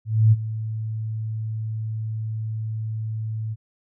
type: tone with ADSR envelope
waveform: sine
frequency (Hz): 110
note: A2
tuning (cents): 0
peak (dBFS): -10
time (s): 0.05-3.56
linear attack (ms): 270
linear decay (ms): 34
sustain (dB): -15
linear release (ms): 36
effects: none